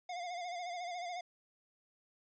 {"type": "tone with vibrato", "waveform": "square", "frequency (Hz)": 707, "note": "F5", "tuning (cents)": 21, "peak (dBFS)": -40, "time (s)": [0.09, 1.21], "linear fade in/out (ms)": 5, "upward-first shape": "sine", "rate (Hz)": 14, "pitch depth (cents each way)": 58, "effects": ["resampled to 16000 Hz"]}